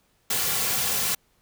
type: noise with comb filter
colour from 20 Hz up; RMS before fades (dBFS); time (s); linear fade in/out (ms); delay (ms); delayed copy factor
white; -25; 0.3-1.15; 5; 3.2; -0.6
effects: pink hiss -66 dBFS RMS until 1.41 s